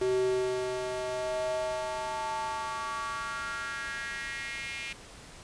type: tone with high-pass filter sweep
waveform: square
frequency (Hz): 126.5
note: B2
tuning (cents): +42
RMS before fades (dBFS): -33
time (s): 0.01-4.93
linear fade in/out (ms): 5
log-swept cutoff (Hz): 350 to 2400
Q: 4.7
effects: pink hiss -49 dBFS RMS until 5.43 s + resampled to 22050 Hz